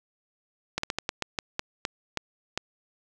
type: slowing click train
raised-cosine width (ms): 0.2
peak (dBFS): -10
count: 11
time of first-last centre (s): 0.78-2.576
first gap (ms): 54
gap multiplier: 1.25
effects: none